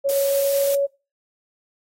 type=tone with pitch glide; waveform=sine; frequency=554.4 to 559.5 Hz; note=C#5 to C#5; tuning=0 to +16 cents; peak=-17 dBFS; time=0.04-0.87 s; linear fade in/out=20 ms; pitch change=+16 cents; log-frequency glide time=0.16-0.75 s
type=noise; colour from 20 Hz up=blue; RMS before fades=-28 dBFS; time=0.09-0.75 s; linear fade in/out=0 ms
effects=noise-tail reverb RT60 0.3 s tail -22 dB re dry + AAC 48 kbps